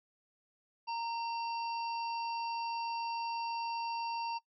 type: harmonic tone with a mistuned harmonic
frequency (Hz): 927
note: A#5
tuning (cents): -10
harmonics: 1 / 3 / 5 / 6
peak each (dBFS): -35 / -46 / -47 / -55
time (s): 0.87-4.39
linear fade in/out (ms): 20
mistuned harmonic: 3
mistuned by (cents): -38
effects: noise-tail reverb RT60 0.1 s tail -20 dB re dry